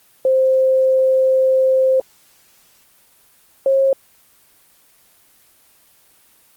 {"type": "tone pair in turn", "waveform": "sine", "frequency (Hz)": [524, 539.4], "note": ["C5", "C#5"], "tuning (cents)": [2, -47], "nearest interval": "minor second", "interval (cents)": 51, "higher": "second", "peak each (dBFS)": -11, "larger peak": "neither", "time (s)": [[0.25, 2], [3.66, 3.93]], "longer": "first", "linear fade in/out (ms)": 2, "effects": ["white hiss -53 dBFS RMS until 6.56 s", "Opus 24 kbps"]}